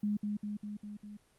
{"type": "tone with echo", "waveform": "sine", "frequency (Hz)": 207.7, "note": "G#3", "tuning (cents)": 0, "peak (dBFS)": -29, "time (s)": [0.03, 0.17], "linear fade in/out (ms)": 5, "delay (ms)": 200, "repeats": 5, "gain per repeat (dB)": -3, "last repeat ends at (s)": 1.17, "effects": ["pink hiss -68 dBFS RMS until 1.38 s", "Opus 32 kbps"]}